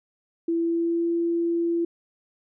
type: tone with pitch glide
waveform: sine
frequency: 334.1 to 338.6 Hz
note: E4 to E4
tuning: +23 to +46 cents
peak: -21 dBFS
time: 0.48-1.85 s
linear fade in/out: 5 ms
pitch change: +23 cents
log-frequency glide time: 0.58-1.1 s
effects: none